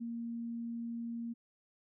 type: tone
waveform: sine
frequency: 233.1 Hz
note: A#3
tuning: in tune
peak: -37 dBFS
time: 0-1.34 s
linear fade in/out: 20 ms
effects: none